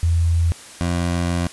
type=tone pair in turn; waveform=sine / 20% pulse; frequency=84 / 86.96 Hz; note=E2 / F2; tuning=+33 / -7 cents; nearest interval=minor second; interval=60 cents; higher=second; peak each=-14 dBFS; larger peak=neither; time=0.03-0.52 / 0.81-1.47 s; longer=second; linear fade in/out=0 ms; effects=white hiss -40 dBFS RMS until 1.52 s + resampled to 24000 Hz